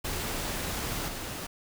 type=noise with level steps; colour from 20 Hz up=pink; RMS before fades=-33 / -37 dBFS; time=0.04-1.47 s; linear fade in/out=10 ms; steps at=1.08 s; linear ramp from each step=2 ms; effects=none